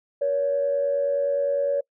sine tone pair together, 474.2 / 563.9 Hz, A#4 / C#5, +30 / +30 cents, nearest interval minor third, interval 300 cents, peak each -29 / -20 dBFS, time 0.21-1.81 s, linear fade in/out 10 ms, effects noise-tail reverb RT60 0.1 s tail -24 dB re dry + tanh soft clip ceiling -14 dBFS

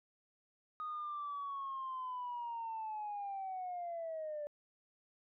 sine linear sweep, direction down, 1244.5 to 583 Hz, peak -38 dBFS, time 0.8-4.47 s, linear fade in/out 0 ms, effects tanh soft clip ceiling -35 dBFS

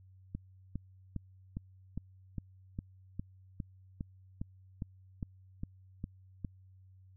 click train, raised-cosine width 5 ms, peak -25 dBFS, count 16, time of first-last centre 0.35-6.448 s, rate 2.46 Hz, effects added 94 Hz sine -56 dBFS peak until 7.16 s

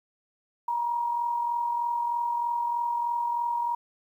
sine tone with amplitude modulation, 949 Hz, A#5, 31 cents sharp, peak -23 dBFS, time 0.68-3.75 s, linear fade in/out 5 ms, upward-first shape sine, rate 43.2 Hz, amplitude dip 45%, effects 10-bit

